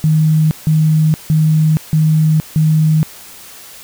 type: tone bursts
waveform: sine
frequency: 156.1 Hz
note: D#3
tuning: 6 cents sharp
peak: -8 dBFS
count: 5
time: 0.04-3.03 s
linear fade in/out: 0 ms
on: 470 ms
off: 160 ms
effects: white hiss -36 dBFS RMS until 3.83 s